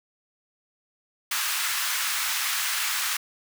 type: high-pass noise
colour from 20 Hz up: pink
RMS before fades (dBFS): -27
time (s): 1.31-3.17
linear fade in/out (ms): 5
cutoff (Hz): 1200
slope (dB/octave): 24
effects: none